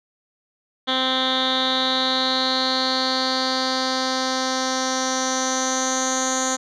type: tone with low-pass filter sweep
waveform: 10% pulse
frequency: 260 Hz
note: C4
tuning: 11 cents flat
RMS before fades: -22 dBFS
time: 0.87-6.57 s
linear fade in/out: 20 ms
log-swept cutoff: 3400 to 6800 Hz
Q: 7
effects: none